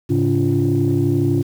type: tone cluster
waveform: sine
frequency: 106.7 / 138.5 / 285.6 / 347.7 Hz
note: G#2 / C#3 / D4 / F4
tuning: +47 / -1 / -48 / -8 cents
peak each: -19 dBFS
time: 0.09-1.43 s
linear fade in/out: 20 ms
effects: tanh soft clip ceiling -7 dBFS + 7-bit